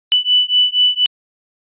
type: beating tone pair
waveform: sine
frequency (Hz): 2977 / 2981.2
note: F#7 / F#7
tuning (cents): +10 / +12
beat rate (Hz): 4.2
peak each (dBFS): -14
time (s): 0.12-1.06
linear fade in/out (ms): 0
effects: resampled to 8000 Hz